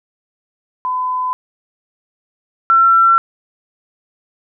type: tone pair in turn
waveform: sine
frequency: 1010 / 1351.1 Hz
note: B5 / E6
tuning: +39 / +42 cents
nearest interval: perfect fourth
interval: 503 cents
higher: second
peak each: -16 / -7 dBFS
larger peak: second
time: 0.85-1.33 / 2.7-3.18 s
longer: neither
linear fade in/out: 0 ms
effects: none